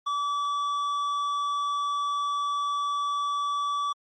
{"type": "tone with tanh clipping", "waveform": "sine", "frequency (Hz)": 1151, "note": "D6", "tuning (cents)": -35, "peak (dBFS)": -27, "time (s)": [0.06, 3.93], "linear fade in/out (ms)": 10, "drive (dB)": 9, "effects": ["Opus 32 kbps"]}